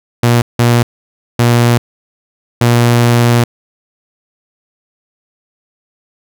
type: tone bursts at uneven times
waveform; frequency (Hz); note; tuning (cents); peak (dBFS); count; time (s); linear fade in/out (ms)
sawtooth; 119.3; A#2; +41; -3; 4; 0.23-0.42 / 0.59-0.83 / 1.39-1.78 / 2.61-3.44; 5
effects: none